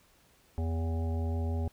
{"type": "harmonic tone with a mistuned harmonic", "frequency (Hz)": 81.3, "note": "E2", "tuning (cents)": -23, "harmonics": [1, 3, 5, 7, 9, 10], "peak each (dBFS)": [-29, -39, -43, -46, -48, -49], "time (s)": [0.58, 1.68], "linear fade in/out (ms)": 0, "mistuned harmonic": 1, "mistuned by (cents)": 41, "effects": ["pink hiss -64 dBFS RMS until 1.72 s"]}